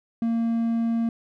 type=tone; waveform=triangle; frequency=230 Hz; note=A#3; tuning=23 cents flat; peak=-19 dBFS; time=0.22-1.09 s; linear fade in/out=2 ms; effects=none